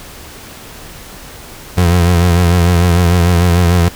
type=tone with vibrato; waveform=30% pulse; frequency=87.31 Hz; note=F2; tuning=in tune; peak=-5 dBFS; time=1.77-3.89 s; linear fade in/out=10 ms; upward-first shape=triangle; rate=6.7 Hz; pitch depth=73 cents each way; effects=pink hiss -33 dBFS RMS until 3.95 s